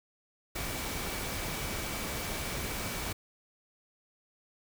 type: tone in noise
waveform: sine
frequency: 2291 Hz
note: D7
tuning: 44 cents flat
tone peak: -46 dBFS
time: 0.55-3.13 s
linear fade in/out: 10 ms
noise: pink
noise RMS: -36 dBFS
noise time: 0.55-3.13 s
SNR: -13 dB
effects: none